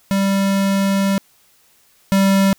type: tone pair in turn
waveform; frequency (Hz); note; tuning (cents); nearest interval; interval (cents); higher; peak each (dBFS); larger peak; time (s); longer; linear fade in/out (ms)
square; 196 / 194.92; G3 / G3; 0 / -10; unison; 10; first; -15 / -12; second; 0.11-1.18 / 2.12-2.53; first; 0
effects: white hiss -55 dBFS RMS until 2.58 s